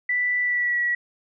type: tone with pitch glide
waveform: sine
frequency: 1975.5 to 1930.4 Hz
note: B6 to B6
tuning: 0 to -40 cents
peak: -20 dBFS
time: 0.09-0.95 s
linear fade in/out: 5 ms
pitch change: -40 cents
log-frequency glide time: 0.41-0.79 s
effects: none